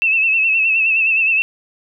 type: tone with vibrato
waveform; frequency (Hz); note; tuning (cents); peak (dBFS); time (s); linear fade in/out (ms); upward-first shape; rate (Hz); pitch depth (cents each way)
sine; 2637; E7; 0; -12; 0.02-1.42; 0; sine; 9.6; 55
effects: none